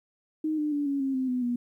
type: tone with pitch steps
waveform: sine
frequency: 311.1 / 300.2 / 289.6 / 279.4 / 269.6 / 260.1 / 250.9 / 242.1 Hz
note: D#4 / D4 / D4 / C#4 / C#4 / C4 / B3 / B3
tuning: 0 / +38 / -24 / +14 / -48 / -10 / +28 / -34 cents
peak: -25 dBFS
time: 0.44-1.56 s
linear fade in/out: 5 ms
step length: 140 ms
effects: 11-bit